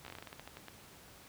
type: slowing click train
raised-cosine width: 0.3 ms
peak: -30 dBFS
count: 14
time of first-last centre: 0.05-0.683 s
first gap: 14 ms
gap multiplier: 1.19
effects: pink hiss -56 dBFS RMS until 1.28 s + high-pass 60 Hz 12 dB/octave